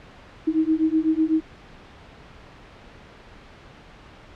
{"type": "beating tone pair", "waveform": "sine", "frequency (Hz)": [313.1, 321.1], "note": ["D#4", "E4"], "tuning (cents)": [11, -45], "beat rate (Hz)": 8, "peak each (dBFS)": -21, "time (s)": [0.47, 1.41], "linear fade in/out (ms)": 10, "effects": ["pink hiss -46 dBFS RMS until 4.35 s", "low-pass 3000 Hz 12 dB/octave"]}